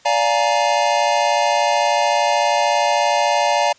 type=chord; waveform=square; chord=Bb dominant seventh; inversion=first; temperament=just; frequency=582.7 / 699.2 / 839.1 / 932.3 Hz; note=D5 / F5 / Ab5 / Bb5; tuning=-14 / +2 / +18 / 0 cents; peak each=-21 dBFS; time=0.05-3.73 s; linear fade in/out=10 ms; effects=white hiss -51 dBFS RMS until 3.78 s + resampled to 16000 Hz